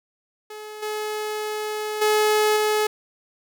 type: tone with level steps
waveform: sawtooth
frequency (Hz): 426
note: G#4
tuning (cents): +44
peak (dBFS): -31 / -22 / -13 / -15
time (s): 0.5-2.87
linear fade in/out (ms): 5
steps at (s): 0.82 / 2.01 / 2.56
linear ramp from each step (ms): 10
effects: none